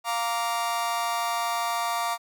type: chord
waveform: 40% pulse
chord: Bb major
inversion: second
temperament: just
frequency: 699.2 / 932.3 / 1165.4 Hz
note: F5 / Bb5 / D6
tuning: +2 / 0 / -14 cents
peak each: -29 dBFS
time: 0.04-2.18 s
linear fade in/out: 50 ms
effects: none